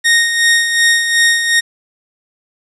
sawtooth tone with tremolo, 1858 Hz, A#6, 6 cents flat, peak -4 dBFS, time 0.04-1.61 s, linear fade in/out 20 ms, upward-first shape sine, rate 2.7 Hz, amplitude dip 55%, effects resampled to 24000 Hz + 7-bit

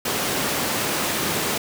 pink high-pass noise, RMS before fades -24 dBFS, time 0.05-1.58 s, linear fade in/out 5 ms, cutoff 170 Hz, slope 12 dB/octave, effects none

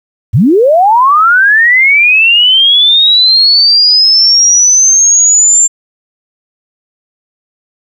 sine linear sweep, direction up, 82.41 to 7350 Hz, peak -3 dBFS, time 0.33-5.68 s, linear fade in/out 20 ms, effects 7-bit

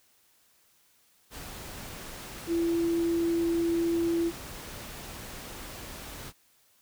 sine tone in noise, 336.3 Hz, E4, 35 cents sharp, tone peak -24 dBFS, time 2.47-4.32 s, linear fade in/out 50 ms, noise pink, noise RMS -42 dBFS, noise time 1.3-6.33 s, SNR +15 dB, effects white hiss -65 dBFS RMS until 6.81 s

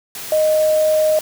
sine tone in noise, 620 Hz, D#5, 6 cents flat, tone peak -12 dBFS, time 0.32-1.19 s, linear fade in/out 2 ms, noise white, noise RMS -30 dBFS, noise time 0.15-1.21 s, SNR +15 dB, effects none

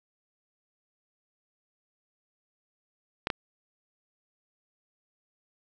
clicks, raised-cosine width 0.3 ms, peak -11 dBFS, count 2, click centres 3.271 / 3.302 s, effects none

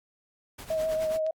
pink noise with tremolo, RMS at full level -41 dBFS, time 0.58-1.18 s, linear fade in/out 10 ms, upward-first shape sine, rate 9.4 Hz, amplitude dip 65%
sine tone with vibrato, 633 Hz, D#5, 30 cents sharp, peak -25 dBFS, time 0.7-1.31 s, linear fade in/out 5 ms, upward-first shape sine, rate 7.1 Hz, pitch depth 22 cents each way
click, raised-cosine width 0.2 ms, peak -31 dBFS, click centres 1.265 s
effects AAC 64 kbps

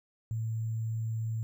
sine tone with sample-and-hold, 112.1 Hz, A2, 33 cents sharp, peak -30 dBFS, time 0.31-1.43 s, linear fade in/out 0 ms, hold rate 7350 Hz, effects none

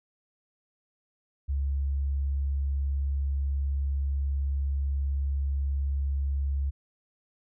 sine tone, 69.3 Hz, C#2, in tune, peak -25 dBFS, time 1.48-6.71 s, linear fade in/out 20 ms, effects none

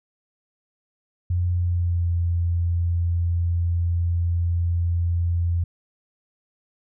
sine tone with pitch glide, 88.5 to 85.83 Hz, F2 to F2, +23 to -30 cents, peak -19 dBFS, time 1.3-5.64 s, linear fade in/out 5 ms, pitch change -53 cents, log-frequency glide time 1.53-2.11 s, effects none

